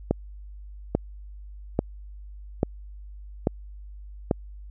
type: click train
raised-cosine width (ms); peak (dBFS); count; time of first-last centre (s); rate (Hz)
2; -7; 6; 0.11-4.312; 1.19
effects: added 50 Hz sine -39 dBFS peak until 4.7 s